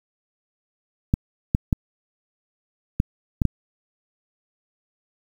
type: clicks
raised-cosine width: 5 ms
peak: -5 dBFS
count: 6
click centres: 1.139 / 1.549 / 1.728 / 3.001 / 3.418 / 3.453 s
effects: 7-bit